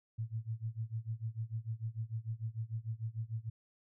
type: tone with tremolo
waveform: sine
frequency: 112.2 Hz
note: A2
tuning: 34 cents sharp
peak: -33 dBFS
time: 0.18-3.5 s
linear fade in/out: 10 ms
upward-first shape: sine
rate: 6.7 Hz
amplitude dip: 95%
effects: none